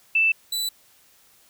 sine / sawtooth tone pair in turn, 2649 / 3969 Hz, E7 / B7, +8 / +8 cents, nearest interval perfect fifth, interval 700 cents, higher second, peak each -16 / -21 dBFS, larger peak first, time 0.15-0.32 / 0.52-0.69 s, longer neither, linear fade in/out 5 ms, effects white hiss -57 dBFS RMS until 1.49 s

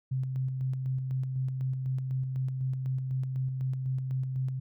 sine tone with tremolo, 130.81 Hz, C3, in tune, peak -27 dBFS, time 0.11-4.6 s, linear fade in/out 10 ms, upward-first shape square, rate 4 Hz, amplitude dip 35%, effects none

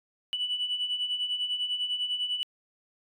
sine beating tone pair, 2957 / 2967 Hz, F#7 / F#7, -2 / +4 cents, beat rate 10 Hz, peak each -34 / -28 dBFS, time 0.33-2.43 s, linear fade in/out 0 ms, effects tanh soft clip ceiling -22 dBFS

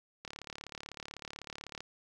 click train, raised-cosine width 0.2 ms, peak -25 dBFS, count 57, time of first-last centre 0.25-1.806 s, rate 36 Hz, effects none

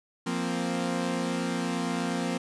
sawtooth chord, F suspended fourth, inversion none, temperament equal, 174.61 / 233.1 / 261.6 Hz, F3 / Bb3 / C4, 0 / 0 / 0 cents, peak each -28 dBFS, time 0.26-2.38 s, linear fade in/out 10 ms, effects resampled to 22050 Hz + 9-bit

